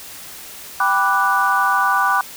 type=chord; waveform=sine; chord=G major seventh; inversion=none; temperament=equal; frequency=784 / 987.8 / 1174.7 / 1480 Hz; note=G5 / B5 / D6 / F#6; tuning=0 / 0 / 0 / 0 cents; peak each=-21 / -20 / -18 / -19 dBFS; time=0.8-2.21 s; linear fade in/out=2 ms; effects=white hiss -36 dBFS RMS until 2.36 s